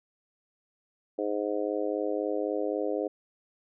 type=harmonic tone; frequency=103.83 Hz; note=G#2; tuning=in tune; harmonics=3 / 4 / 5 / 6 / 7; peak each=-33 / -32 / -32 / -36 / -41 dBFS; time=1.18-3.08 s; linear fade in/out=10 ms; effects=none